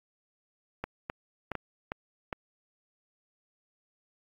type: clicks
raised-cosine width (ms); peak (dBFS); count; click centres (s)
0.5; -18; 6; 0.84 / 1.099 / 1.517 / 1.553 / 1.919 / 2.328
effects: AAC 64 kbps